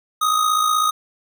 square tone with amplitude modulation, 1249 Hz, D#6, 6 cents sharp, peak -14 dBFS, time 0.21-0.91 s, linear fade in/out 10 ms, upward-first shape sine, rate 56 Hz, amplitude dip 55%, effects none

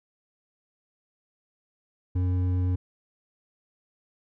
triangle tone with hard clipping, 90.9 Hz, F#2, 30 cents flat, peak -24 dBFS, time 2.15-2.76 s, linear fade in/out 10 ms, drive 11 dB, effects none

